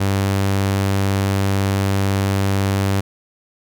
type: tone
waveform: sawtooth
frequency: 98 Hz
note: G2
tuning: in tune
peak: -12 dBFS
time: 0-3.01 s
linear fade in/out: 10 ms
effects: none